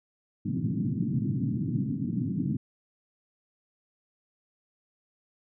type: band-pass noise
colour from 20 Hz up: pink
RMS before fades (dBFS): -29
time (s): 0.45-2.57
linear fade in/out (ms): 10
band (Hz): 110 to 290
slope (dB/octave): 48
effects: none